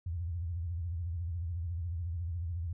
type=tone with vibrato; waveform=sine; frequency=85.1 Hz; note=F2; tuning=44 cents flat; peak=-33 dBFS; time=0.06-2.73 s; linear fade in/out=5 ms; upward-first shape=sine; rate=14 Hz; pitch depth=130 cents each way; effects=none